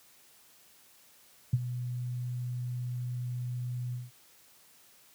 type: tone with ADSR envelope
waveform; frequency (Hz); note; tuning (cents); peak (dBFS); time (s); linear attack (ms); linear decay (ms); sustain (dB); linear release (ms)
sine; 123.47; B2; 0; -19; 1.53-4.11; 5; 38; -13; 180
effects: white hiss -60 dBFS RMS until 5.14 s + high-pass 60 Hz 12 dB/octave